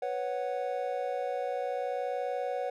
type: chord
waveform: triangle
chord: B suspended second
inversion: none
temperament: equal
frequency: 493.9 / 554.4 / 740 Hz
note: B4 / C#5 / F#5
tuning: 0 / 0 / 0 cents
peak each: -33 dBFS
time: 0.02-2.7 s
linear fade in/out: 5 ms
effects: none

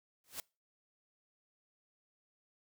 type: noise with exponential growth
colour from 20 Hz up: white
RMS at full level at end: -38 dBFS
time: 0.24-0.4 s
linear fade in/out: 1 ms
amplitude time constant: 34 ms
effects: noise-tail reverb RT60 0.3 s tail -25 dB re dry

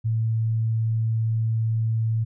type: tone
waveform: sine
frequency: 112.2 Hz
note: A2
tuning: 34 cents sharp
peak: -20 dBFS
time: 0.04-2.25 s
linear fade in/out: 20 ms
effects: none

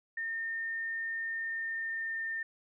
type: tone with pitch glide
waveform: sine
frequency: 1820 to 1808.5 Hz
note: A#6 to A6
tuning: -42 to +47 cents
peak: -33 dBFS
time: 0.17-2.43 s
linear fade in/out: 5 ms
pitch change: -11 cents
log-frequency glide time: 1.25-2.31 s
effects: none

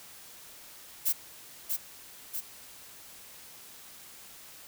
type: noise with echo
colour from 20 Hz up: violet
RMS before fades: -26 dBFS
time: 1.05-1.13 s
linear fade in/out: 20 ms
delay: 640 ms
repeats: 2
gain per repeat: -4 dB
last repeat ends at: 2.41 s
effects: white hiss -50 dBFS RMS until 4.67 s

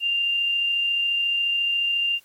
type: tone with amplitude modulation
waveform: sine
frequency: 2792 Hz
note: F7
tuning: 1 cent flat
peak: -19 dBFS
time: 0-2.2 s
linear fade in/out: 50 ms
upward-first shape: sine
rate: 34.2 Hz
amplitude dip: 25%
effects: white hiss -58 dBFS RMS until 2.24 s + AAC 64 kbps

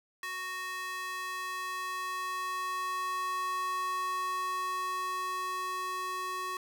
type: tone with high-pass filter sweep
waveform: square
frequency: 370 Hz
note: F#4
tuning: in tune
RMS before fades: -35 dBFS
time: 0.23-6.57 s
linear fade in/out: 2 ms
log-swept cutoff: 1500 to 850 Hz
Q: 3.3
effects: none

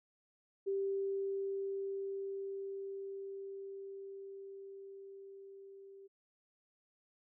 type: tone with level ramp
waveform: sine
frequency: 392 Hz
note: G4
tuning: in tune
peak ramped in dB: -32 to -52 dBFS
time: 0.66-6.08 s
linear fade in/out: 20 ms
effects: none

